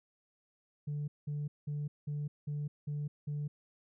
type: tone bursts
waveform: sine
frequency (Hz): 146.83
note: D3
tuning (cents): 0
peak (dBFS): -32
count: 7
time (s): 0.87-3.48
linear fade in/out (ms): 10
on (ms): 210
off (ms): 190
effects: tanh soft clip ceiling -32 dBFS